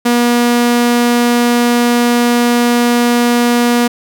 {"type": "tone", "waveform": "sawtooth", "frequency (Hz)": 240, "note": "B3", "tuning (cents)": -49, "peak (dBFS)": -5, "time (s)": [0.05, 3.88], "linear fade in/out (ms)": 10, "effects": []}